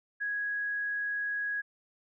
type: tone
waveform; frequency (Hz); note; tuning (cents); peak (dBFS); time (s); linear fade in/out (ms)
sine; 1661.2; G#6; 0; -30; 0.2-1.62; 20
effects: none